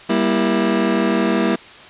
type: chord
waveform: 30% pulse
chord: E diminished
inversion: first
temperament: just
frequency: 197.78 / 237.3 / 329.6 Hz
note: G3 / Bb3 / E4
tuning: +16 / +31 / 0 cents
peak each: -17 dBFS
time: 0.09-1.56 s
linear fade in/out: 10 ms
effects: white hiss -40 dBFS RMS until 1.89 s + resampled to 8000 Hz